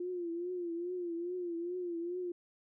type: tone with vibrato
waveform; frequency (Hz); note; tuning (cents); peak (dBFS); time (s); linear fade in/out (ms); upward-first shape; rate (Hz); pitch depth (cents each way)
sine; 349.2; F4; 0; -35; 0-2.32; 5; triangle; 2.4; 88
effects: none